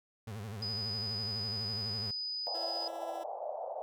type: tone with vibrato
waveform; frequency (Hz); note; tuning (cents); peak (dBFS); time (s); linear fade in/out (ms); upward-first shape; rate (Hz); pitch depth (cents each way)
35% pulse; 105.6; G#2; +29; -38; 0.27-2.11; 5; sine; 12; 140
type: tone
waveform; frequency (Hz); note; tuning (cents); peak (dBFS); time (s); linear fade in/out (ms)
sine; 4978; D#8; 0; -35; 0.62-2.88; 5
type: band-pass noise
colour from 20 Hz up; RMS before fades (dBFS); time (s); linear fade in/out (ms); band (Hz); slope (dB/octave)
white; -40; 2.47-3.82; 0; 560 to 770; 48
type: tone with tremolo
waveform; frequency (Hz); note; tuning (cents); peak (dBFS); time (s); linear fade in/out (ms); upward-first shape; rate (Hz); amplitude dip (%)
15% pulse; 333.9; E4; +22; -39; 2.54-3.24; 10; triangle; 15; 35
effects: none